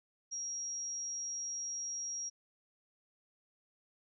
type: tone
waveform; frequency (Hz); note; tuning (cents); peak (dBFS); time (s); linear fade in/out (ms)
sine; 5650; F8; +19; -37; 0.31-2.3; 20
effects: none